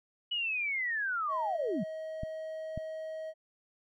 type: linear sweep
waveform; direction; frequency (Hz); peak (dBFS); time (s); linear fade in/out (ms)
sine; down; 2960 to 155; -30; 0.31-1.84; 10
type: tone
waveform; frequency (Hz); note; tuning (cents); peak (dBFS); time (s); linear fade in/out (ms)
triangle; 634; D#5; +32; -35; 1.28-3.34; 50
type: clicks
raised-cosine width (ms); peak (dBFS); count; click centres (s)
5; -25; 2; 2.234 / 2.776
effects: none